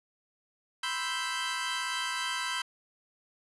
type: chord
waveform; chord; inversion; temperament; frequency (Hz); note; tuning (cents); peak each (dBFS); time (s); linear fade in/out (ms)
20% pulse; C major seventh; third; equal; 987.8 / 1046.5 / 1318.5 / 1568; B5 / C6 / E6 / G6; 0 / 0 / 0 / 0; -32 / -34 / -32 / -30; 0.83-2.62; 5
effects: resampled to 24000 Hz